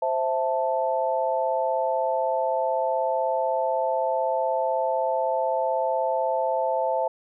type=chord; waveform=sine; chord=A minor; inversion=first; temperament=equal; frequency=523.3 / 659.3 / 880 Hz; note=C5 / E5 / A5; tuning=0 / 0 / 0 cents; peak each=-26 dBFS; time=0.02-7.08 s; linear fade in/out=5 ms; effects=none